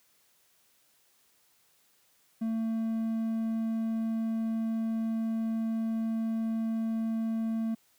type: tone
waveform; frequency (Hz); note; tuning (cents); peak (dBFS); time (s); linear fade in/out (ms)
triangle; 224.5; A3; +35; -26; 2.41-7.75; 10
effects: white hiss -67 dBFS RMS until 7.98 s + high-pass 80 Hz 12 dB/octave